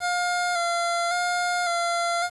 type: tone with vibrato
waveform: 25% pulse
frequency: 698.5 Hz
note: F5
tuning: in tune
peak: -19 dBFS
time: 0-2.3 s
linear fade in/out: 50 ms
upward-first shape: square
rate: 0.9 Hz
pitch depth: 28 cents each way
effects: resampled to 24000 Hz + 8-bit